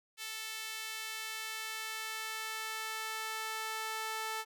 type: tone with high-pass filter sweep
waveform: sawtooth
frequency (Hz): 440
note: A4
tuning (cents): 0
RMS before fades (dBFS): -40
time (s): 0.17-4.45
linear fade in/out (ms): 50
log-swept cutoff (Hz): 2500 to 970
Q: 1
effects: none